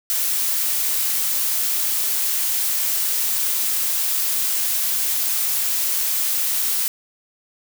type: noise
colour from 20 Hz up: blue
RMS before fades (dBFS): -21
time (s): 0.1-6.88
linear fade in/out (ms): 0
effects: none